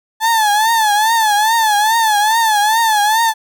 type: tone with vibrato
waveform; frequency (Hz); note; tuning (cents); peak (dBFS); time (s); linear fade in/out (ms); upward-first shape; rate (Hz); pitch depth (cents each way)
35% pulse; 870; A5; -20; -9; 0.2-3.34; 50; triangle; 2.4; 120
effects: none